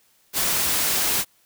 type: noise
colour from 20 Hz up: white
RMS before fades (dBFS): -22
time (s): 0.33-1.25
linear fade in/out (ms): 50
effects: white hiss -61 dBFS RMS until 1.45 s